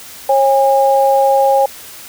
sine tone pair together, 543.3 / 814 Hz, C#5 / G#5, -35 / -35 cents, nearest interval perfect fifth, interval 700 cents, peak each -11 dBFS, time 0.29-1.66 s, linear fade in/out 5 ms, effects white hiss -34 dBFS RMS until 2.08 s

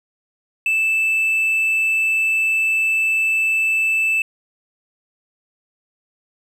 sine tone with hard clipping, 2637 Hz, E7, in tune, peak -16 dBFS, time 0.66-4.22 s, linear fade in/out 2 ms, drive 2 dB, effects none

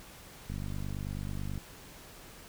click train, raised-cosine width 5 ms, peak -26 dBFS, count 54, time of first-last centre 0.5-1.577 s, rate 49.2 Hz, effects pink hiss -51 dBFS RMS until 2.48 s

